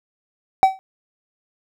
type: tone with exponential decay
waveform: triangle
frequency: 765 Hz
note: G5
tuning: 42 cents flat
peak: -3 dBFS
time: 0.63-0.79 s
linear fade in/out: 0 ms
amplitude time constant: 34 ms
effects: none